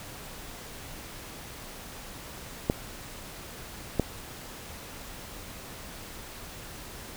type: clicks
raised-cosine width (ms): 2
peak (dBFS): -9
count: 2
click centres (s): 2.699 / 3.997
effects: pink hiss -43 dBFS RMS until 7.16 s